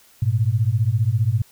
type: beating tone pair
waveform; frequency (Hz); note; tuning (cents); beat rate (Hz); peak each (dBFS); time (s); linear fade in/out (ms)
sine; 103.83 / 118.83; G#2 / A#2; 0 / +34; 15; -19; 0.22-1.42; 5
effects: white hiss -53 dBFS RMS until 1.51 s